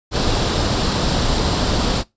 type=noise with comb filter; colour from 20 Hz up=pink; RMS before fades=-18 dBFS; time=0.11-2.04 s; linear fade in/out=50 ms; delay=0.23 ms; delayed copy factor=+0.5; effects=noise-tail reverb RT60 0.2 s tail -22 dB re dry + resampled to 16000 Hz